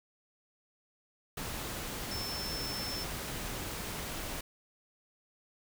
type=tone in noise; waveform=sine; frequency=5320 Hz; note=E8; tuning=15 cents sharp; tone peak=-38 dBFS; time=2.11-3.04 s; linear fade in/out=5 ms; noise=pink; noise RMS=-39 dBFS; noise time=1.37-4.41 s; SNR=-2 dB; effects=none